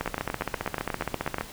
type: two click trains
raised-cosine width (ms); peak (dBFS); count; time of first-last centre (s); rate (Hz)
0.5; -13 / -12; 12 / 22; 0.06-1.384 / 0.01-1.41; 8.31 / 15
effects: pink hiss -43 dBFS RMS until 1.52 s